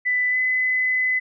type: tone with pitch glide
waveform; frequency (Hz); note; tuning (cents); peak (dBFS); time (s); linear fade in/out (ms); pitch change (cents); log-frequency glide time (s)
sine; 1993 to 2017; B6 to B6; +15 to +36; -18; 0.05-1.2; 20; +21; 0.3-0.37
effects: none